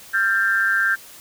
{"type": "tone with amplitude modulation", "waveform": "sine", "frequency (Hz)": 1581, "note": "G6", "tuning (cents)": 14, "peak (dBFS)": -12, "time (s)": [0.13, 0.96], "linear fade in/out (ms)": 20, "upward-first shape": "sine", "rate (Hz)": 203, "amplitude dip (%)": 90, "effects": ["white hiss -43 dBFS RMS until 1.2 s"]}